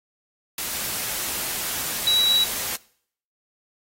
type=tone in noise; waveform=sine; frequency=3897 Hz; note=B7; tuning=24 cents flat; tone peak=-16 dBFS; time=2.07-2.44 s; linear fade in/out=2 ms; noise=white; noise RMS=-28 dBFS; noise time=0.58-2.76 s; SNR=+9 dB; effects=noise-tail reverb RT60 0.6 s tail -22 dB re dry + AAC 48 kbps